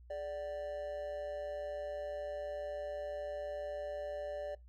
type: tone with amplitude modulation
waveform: triangle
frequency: 587 Hz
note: D5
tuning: 1 cent flat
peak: -33 dBFS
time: 0.1-4.55 s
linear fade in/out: 5 ms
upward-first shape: sine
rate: 166 Hz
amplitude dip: 65%
effects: noise-tail reverb RT60 0.2 s tail -23 dB re dry + added 60 Hz sine -54 dBFS peak until 4.68 s